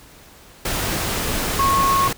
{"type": "tone in noise", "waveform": "sine", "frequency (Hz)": 1094, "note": "C#6", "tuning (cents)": -23, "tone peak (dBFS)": -15, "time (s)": [1.59, 2.08], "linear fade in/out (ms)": 5, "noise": "pink", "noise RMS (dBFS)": -23, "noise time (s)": [0.65, 2.13], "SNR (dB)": 5, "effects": ["pink hiss -46 dBFS RMS until 2.17 s"]}